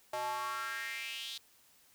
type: tone with high-pass filter sweep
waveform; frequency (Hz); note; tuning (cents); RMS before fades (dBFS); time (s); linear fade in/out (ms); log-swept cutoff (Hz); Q
square; 123.6; B2; +2; -39; 0.13-1.38; 5; 700 to 3800; 4.5
effects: white hiss -65 dBFS RMS until 1.94 s